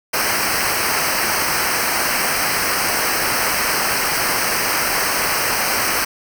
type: noise with comb filter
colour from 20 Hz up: pink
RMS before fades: -19 dBFS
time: 0.13-6.05 s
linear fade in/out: 10 ms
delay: 0.28 ms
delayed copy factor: -0.9
effects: none